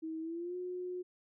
sine tone with pitch glide, 320.3 to 361.6 Hz, E4 to F#4, -50 to -40 cents, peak -37 dBFS, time 0.02-1.03 s, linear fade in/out 20 ms, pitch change +210 cents, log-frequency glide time 0.21-0.56 s, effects none

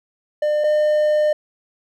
triangle tone pair in turn, 600 / 604.5 Hz, D5 / D5, +37 / +50 cents, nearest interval unison, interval 13 cents, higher second, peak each -14 / -12 dBFS, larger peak second, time 0.42-0.64 / 0.64-1.33 s, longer second, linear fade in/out 5 ms, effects none

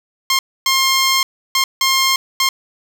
10% pulse tone bursts at uneven times, 1065 Hz, C6, 30 cents sharp, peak -4 dBFS, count 5, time 0.3-0.39 / 0.66-1.23 / 1.55-1.64 / 1.81-2.16 / 2.4-2.49 s, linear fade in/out 2 ms, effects none

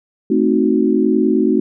sine chord, A diminished seventh, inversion none, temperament equal, 220 / 261.6 / 311.1 / 370 Hz, A3 / C4 / Eb4 / Gb4, 0 / 0 / 0 / 0 cents, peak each -17 dBFS, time 0.3-1.6 s, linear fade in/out 5 ms, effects none

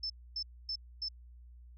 sine tone bursts, 5274 Hz, E8, in tune, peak -34 dBFS, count 4, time 0.03-1.086 s, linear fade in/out 5 ms, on 69 ms, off 260 ms, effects added 60 Hz sine -51 dBFS peak until 1.77 s

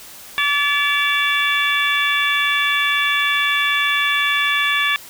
harmonic tone with a mistuned harmonic, 576 Hz, D5, 34 cents flat, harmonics 2 / 3 / 4 / 5 / 6, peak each -23 / -20 / -21 / -24 / -22 dBFS, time 0.38-4.96 s, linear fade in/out 0 ms, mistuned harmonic 5, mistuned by -77 cents, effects white hiss -39 dBFS RMS until 5.09 s

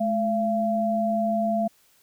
sine tone pair together, 214.2 / 680 Hz, A3 / F5, -46 / -46 cents, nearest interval octave + minor sixth, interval 2000 cents, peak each -25 / -23 dBFS, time 0-1.68 s, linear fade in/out 10 ms, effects white hiss -61 dBFS RMS until 2.02 s

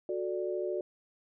sine chord, D major, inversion first, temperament just, 367.1 / 440.5 / 587.3 Hz, F#4 / A4 / D5, -14 / +2 / 0 cents, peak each -33 / -38 / -36 dBFS, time 0.09-0.81 s, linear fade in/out 2 ms, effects none

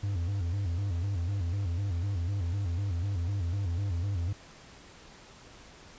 triangle tone with vibrato, 92.6 Hz, F#2, 2 cents sharp, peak -26 dBFS, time 0.03-4.33 s, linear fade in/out 5 ms, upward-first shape square, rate 4 Hz, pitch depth 140 cents each way, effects pink hiss -52 dBFS RMS until 5.98 s + resampled to 16000 Hz

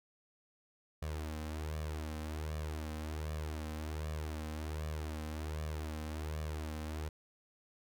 sawtooth tone with flanger, 77.2 Hz, D#2, 13 cents flat, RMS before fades -40 dBFS, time 1.02-7.09 s, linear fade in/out 5 ms, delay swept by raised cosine 1.7 to 3.9 ms, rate 1.3 Hz, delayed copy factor +0.65, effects none

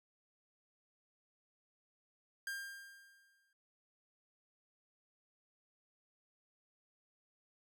45% pulse tone with exponential decay, 1600 Hz, G6, 35 cents sharp, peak -38 dBFS, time 2.47-3.53 s, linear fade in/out 2 ms, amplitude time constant 230 ms, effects none

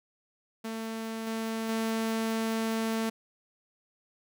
sawtooth tone with level steps, 223.8 Hz, A3, 30 cents sharp, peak -30 / -27 / -24 dBFS, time 0.64-3.1 s, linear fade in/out 10 ms, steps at 1.27 / 1.69 s, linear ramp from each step 2 ms, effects none

